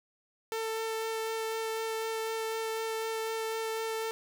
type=tone with vibrato; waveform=sawtooth; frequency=446 Hz; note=A4; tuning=23 cents sharp; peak=-28 dBFS; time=0.52-4.11 s; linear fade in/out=0 ms; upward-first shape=sine; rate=4 Hz; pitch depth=9 cents each way; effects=none